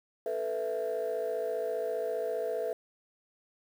sine chord, A suspended second, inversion none, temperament just, 440 / 495 / 660 Hz, A4 / B4 / E5, 0 / +4 / +2 cents, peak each -33 dBFS, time 0.26-2.73 s, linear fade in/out 2 ms, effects tanh soft clip ceiling -25 dBFS + 9-bit

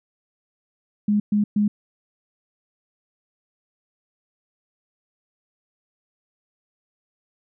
sine tone bursts, 207.7 Hz, G#3, in tune, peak -16 dBFS, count 3, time 1.08-1.68 s, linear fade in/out 5 ms, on 120 ms, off 120 ms, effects none

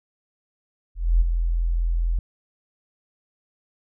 sine tone with ADSR envelope, 42.22 Hz, E1, 42 cents sharp, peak -12 dBFS, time 0.95-2.19 s, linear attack 260 ms, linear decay 14 ms, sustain -7 dB, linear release 3 ms, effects none

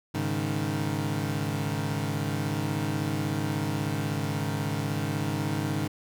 25% pulse chord, Ab suspended fourth, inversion none, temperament equal with one note detuned, 103.83 / 139.23 / 155.56 Hz, Ab2 / Db3 / Eb3, 0 / +8 / 0 cents, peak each -28 dBFS, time 0.14-5.88 s, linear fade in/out 10 ms, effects none

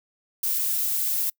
violet noise, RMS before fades -25 dBFS, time 0.43-1.3 s, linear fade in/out 5 ms, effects noise-tail reverb RT60 0.1 s tail -26 dB re dry

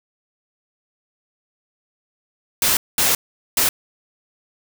white noise bursts at uneven times, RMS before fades -17 dBFS, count 3, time 2.62-2.77 / 2.98-3.15 / 3.57-3.69 s, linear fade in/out 2 ms, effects none

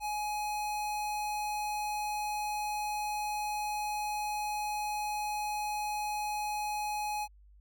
square tone, 840 Hz, G#5, 19 cents sharp, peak -33 dBFS, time 0-7.28 s, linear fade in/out 50 ms, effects added 50 Hz sine -55 dBFS peak until 7.6 s

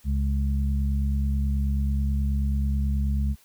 harmonic tone, 69.3 Hz, C#2, in tune, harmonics 1 / 2 / 3, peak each -22 / -32 / -31 dBFS, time 0.04-3.36 s, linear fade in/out 50 ms, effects white hiss -58 dBFS RMS until 3.44 s

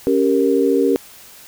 sine chord, G diminished, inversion second, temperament equal, 277.2 / 392 / 466.2 Hz, Db4 / G4 / Bb4, 0 / 0 / 0 cents, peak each -17 dBFS, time 0.07-0.96 s, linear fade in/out 0 ms, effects white hiss -42 dBFS RMS until 1.47 s

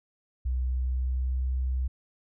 sine tone with pitch glide, 63.1 to 64.24 Hz, B1 to C2, +38 to -31 cents, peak -25 dBFS, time 0.45-1.88 s, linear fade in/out 10 ms, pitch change +31 cents, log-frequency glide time 0.59-1.55 s, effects none

